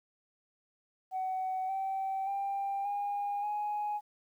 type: tone with pitch steps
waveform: sine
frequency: 752 / 771.8 / 792.1 / 813 / 834.4 Hz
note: F#5 / G5 / G5 / G#5 / G#5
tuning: +28 / -27 / +18 / -37 / +8 cents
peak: -30 dBFS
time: 1.11-4.01 s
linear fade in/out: 50 ms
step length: 580 ms
effects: tanh soft clip ceiling -28 dBFS + 11-bit